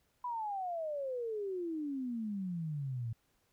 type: exponential sweep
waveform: sine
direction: down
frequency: 1000 to 111.1 Hz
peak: -35 dBFS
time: 0.24-3.13 s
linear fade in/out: 5 ms
effects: pink hiss -75 dBFS RMS until 3.52 s